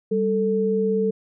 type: tone pair together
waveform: sine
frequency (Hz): 196 / 441.9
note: G3 / A4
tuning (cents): 0 / +7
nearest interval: octave + major second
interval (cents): 1407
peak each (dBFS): -23 / -20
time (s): 0.11-1.11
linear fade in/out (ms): 10
effects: none